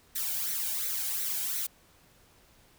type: noise with flanger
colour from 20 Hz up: blue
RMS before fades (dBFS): -32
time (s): 0.15-1.67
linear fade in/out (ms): 10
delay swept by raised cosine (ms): 0.5 to 1.34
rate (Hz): 2.8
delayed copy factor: +0.6
effects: pink hiss -61 dBFS RMS until 2.78 s